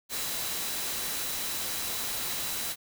sine tone in noise, 3951 Hz, B7, in tune, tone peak -42 dBFS, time 0.09-2.76 s, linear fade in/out 50 ms, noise white, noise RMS -33 dBFS, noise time 0.09-2.76 s, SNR -12 dB, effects none

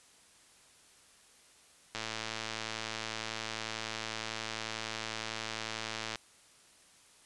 click train, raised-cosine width 0.2 ms, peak -19 dBFS, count 468, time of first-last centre 1.95-6.157 s, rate 111 Hz, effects white hiss -61 dBFS RMS until 7.25 s + resampled to 24000 Hz

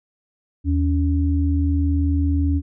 sine tone pair together, 79.7 / 281.8 Hz, D#2 / C#4, +42 / +29 cents, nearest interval octave + minor seventh, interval 2187 cents, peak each -17 / -22 dBFS, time 0.64-2.62 s, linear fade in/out 50 ms, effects none

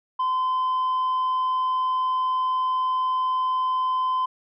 sine tone, 1026 Hz, C6, 34 cents flat, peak -18 dBFS, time 0.19-4.26 s, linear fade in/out 10 ms, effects tanh soft clip ceiling -20 dBFS

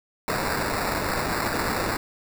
blue noise with sample-and-hold, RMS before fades -26 dBFS, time 0.28-1.97 s, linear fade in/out 0 ms, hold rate 3150 Hz, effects none

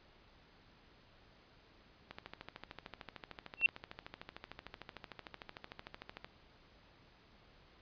click train, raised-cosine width 0.3 ms, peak -29 dBFS, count 56, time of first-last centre 2.11-6.245 s, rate 13.3 Hz
sine tone with exponential growth, 2712 Hz, E7, 49 cents sharp, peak -19 dBFS, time 3.57-3.66 s, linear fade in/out 1 ms, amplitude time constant 18 ms
effects pink hiss -64 dBFS RMS until 7.81 s + resampled to 11025 Hz

